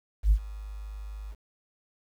sine tone with ADSR envelope, 51.8 Hz, G#1, 4 cents flat, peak -14 dBFS, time 0.23-1.36 s, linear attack 80 ms, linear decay 74 ms, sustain -22 dB, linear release 54 ms, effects tanh soft clip ceiling -13 dBFS + 9-bit

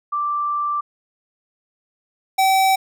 sine / square tone pair in turn, 1174.7 / 767.4 Hz, D6 / G5, 0 / -37 cents, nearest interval perfect fifth, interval 737 cents, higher first, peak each -19 / -14 dBFS, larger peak second, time 0.12-0.81 / 2.38-2.76 s, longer first, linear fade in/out 10 ms, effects none

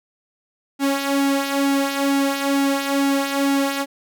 sawtooth tone with flanger, 277.2 Hz, C#4, in tune, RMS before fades -20 dBFS, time 0.79-3.86 s, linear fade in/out 50 ms, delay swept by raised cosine 1.9 to 3.5 ms, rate 2.2 Hz, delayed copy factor -0.6, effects none

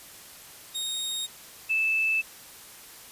sawtooth / sine tone pair in turn, 3729 / 2630 Hz, A#7 / E7, 0 / -5 cents, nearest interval tritone, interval 605 cents, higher first, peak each -26 / -22 dBFS, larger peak second, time 0.74-1.27 / 1.69-2.22 s, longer neither, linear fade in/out 20 ms, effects white hiss -47 dBFS RMS until 3.11 s + resampled to 32000 Hz

